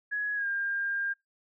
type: tone with pitch glide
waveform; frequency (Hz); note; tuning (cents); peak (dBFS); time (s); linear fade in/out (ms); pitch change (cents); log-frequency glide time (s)
sine; 1677 to 1604; G#6 to G6; +16 to +39; -28; 0.11-1.14; 20; -77; 0.35-0.47
effects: noise-tail reverb RT60 0.2 s tail -25 dB re dry